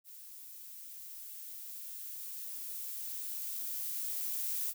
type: noise with level ramp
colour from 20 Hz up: violet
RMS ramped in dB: -51 to -35 dBFS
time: 0.04-4.74 s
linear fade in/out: 50 ms
effects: none